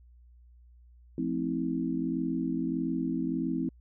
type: chord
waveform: sine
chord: F major seventh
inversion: none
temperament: equal with one note detuned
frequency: 174.61 / 220 / 261.6 / 323.2 Hz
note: F3 / A3 / C4 / E4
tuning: 0 / 0 / 0 / -34 cents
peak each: -35 / -37 / -31 / -33 dBFS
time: 1.18-3.69 s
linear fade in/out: 2 ms
effects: added 60 Hz sine -53 dBFS peak until 3.8 s